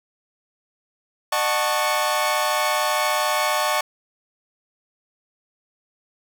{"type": "chord", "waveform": "sawtooth", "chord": "D# half-diminished seventh", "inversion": "none", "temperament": "equal with one note detuned", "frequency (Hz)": [606.6, 740, 880, 1108.7], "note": ["D#5", "F#5", "A5", "C#6"], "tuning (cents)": [-44, 0, 0, 0], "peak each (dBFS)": [-21, -23, -22, -20], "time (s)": [1.32, 3.81], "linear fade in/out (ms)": 5, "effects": []}